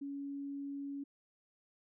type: tone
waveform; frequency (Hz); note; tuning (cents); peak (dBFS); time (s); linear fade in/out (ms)
sine; 280.4; C#4; +20; -39; 0.01-1.04; 10
effects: none